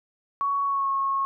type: tone with pitch glide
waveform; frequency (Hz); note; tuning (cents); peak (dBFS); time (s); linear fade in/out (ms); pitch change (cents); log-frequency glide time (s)
sine; 1118 to 1092.5; C#6 to C#6; +14 to -26; -22; 0.41-1.25; 0; -40; 0.65-0.89
effects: none